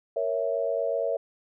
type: chord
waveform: sine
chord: A# diminished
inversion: none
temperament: equal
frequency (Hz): 466.2 / 554.4 / 659.3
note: A#4 / C#5 / E5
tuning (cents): 0 / 0 / 0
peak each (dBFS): -30 / -28 / -29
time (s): 0.16-1.17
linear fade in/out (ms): 5
effects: none

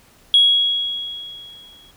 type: tone with exponential decay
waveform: sine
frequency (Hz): 3322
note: G#7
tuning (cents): 0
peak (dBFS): -7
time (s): 0.34-1.91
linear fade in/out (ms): 1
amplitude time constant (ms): 340
effects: tanh soft clip ceiling -4 dBFS + pink hiss -52 dBFS RMS until 1.96 s

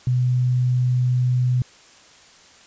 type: tone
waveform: sine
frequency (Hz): 125.2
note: B2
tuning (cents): +24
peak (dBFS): -16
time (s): 0.07-1.62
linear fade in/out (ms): 2
effects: white hiss -49 dBFS RMS until 2.66 s + resampled to 16000 Hz

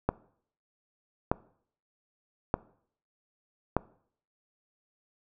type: click train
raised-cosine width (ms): 1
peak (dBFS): -10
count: 4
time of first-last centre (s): 0.09-3.766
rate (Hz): 0.816
effects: noise-tail reverb RT60 0.6 s tail -21 dB re dry

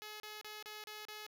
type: tone bursts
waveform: 5% pulse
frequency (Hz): 424.9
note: G#4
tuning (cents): +40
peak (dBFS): -35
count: 6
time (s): 0.02-1.265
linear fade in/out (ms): 0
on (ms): 180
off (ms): 33
effects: none

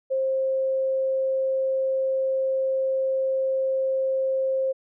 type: tone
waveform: sine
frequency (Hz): 530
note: C5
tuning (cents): +22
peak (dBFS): -21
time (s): 0.1-4.73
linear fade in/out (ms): 20
effects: none

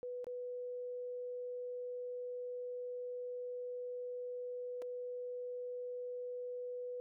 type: tone with dropouts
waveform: sine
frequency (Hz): 493.9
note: B4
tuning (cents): 0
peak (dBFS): -40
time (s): 0.03-7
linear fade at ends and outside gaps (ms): 0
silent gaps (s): 0.244-0.268 / 4.819-4.822
effects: none

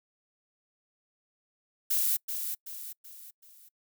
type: noise with echo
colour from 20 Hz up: violet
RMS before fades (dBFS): -27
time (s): 1.9-2.17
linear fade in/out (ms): 10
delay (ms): 380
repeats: 4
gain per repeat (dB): -7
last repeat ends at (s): 3.69
effects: noise-tail reverb RT60 0.1 s tail -26 dB re dry

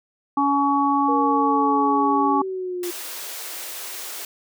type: harmonic tone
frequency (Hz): 281.2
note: C#4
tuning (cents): +25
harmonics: 1 / 3 / 4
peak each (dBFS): -21 / -21 / -21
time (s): 0.37-2.42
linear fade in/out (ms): 5
type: linear sweep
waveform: sine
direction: down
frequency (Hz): 477.4 to 349.2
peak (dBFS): -25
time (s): 1.08-2.91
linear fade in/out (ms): 10
type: high-pass noise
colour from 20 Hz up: white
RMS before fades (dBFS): -33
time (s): 2.83-4.25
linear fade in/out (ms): 2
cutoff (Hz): 310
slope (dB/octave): 48
effects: none

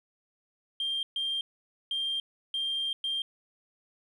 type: tone bursts at uneven times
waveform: sine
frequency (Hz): 3186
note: G7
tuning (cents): +27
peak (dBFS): -27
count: 5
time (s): 0.8-1.03 / 1.16-1.41 / 1.91-2.2 / 2.54-2.93 / 3.04-3.22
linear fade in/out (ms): 2
effects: tanh soft clip ceiling -25 dBFS + 11-bit

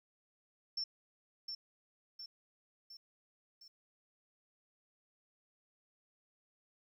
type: tone with echo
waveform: sine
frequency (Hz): 5390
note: E8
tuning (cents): +38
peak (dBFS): -35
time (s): 0.77-0.84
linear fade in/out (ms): 5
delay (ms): 710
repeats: 4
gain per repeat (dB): -5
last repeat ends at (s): 3.68
effects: 12-bit

